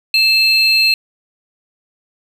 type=tone pair together; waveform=triangle; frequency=2637 / 4186 Hz; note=E7 / C8; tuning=0 / 0 cents; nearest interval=minor sixth; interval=800 cents; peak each=-11 / -11 dBFS; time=0.14-0.94 s; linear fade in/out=2 ms; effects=none